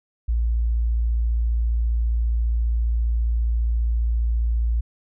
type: tone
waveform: sine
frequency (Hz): 57.4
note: A#1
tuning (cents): -26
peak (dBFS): -18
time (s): 0.28-4.81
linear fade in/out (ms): 10
effects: none